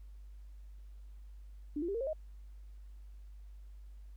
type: tone with pitch steps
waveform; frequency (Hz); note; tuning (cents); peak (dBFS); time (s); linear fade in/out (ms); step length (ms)
sine; 294.4 / 342.1 / 397.5 / 462 / 536.8 / 623.8; D4 / F4 / G4 / A#4 / C5 / D#5; +4 / -36 / +24 / -16 / +44 / +4; -33; 1.76-2.132; 5; 62
effects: added 50 Hz sine -48 dBFS peak until 4.16 s + pink hiss -75 dBFS RMS until 4.16 s